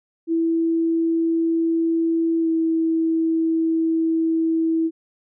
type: tone with pitch glide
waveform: sine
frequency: 329.6 to 325.4 Hz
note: E4 to E4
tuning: 0 to -22 cents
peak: -17 dBFS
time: 0.27-4.91 s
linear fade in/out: 50 ms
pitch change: -22 cents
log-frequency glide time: 2.4-2.48 s
effects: none